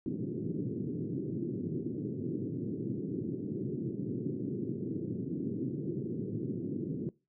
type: band-pass noise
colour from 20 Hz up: white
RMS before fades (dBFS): -36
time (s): 0.06-7.09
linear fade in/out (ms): 2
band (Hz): 110 to 380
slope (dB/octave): 48
effects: noise-tail reverb RT60 0.3 s tail -23 dB re dry